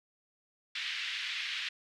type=band-pass noise; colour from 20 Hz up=white; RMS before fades=-37 dBFS; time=0.75-1.69 s; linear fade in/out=5 ms; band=1800 to 3600 Hz; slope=24 dB/octave; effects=none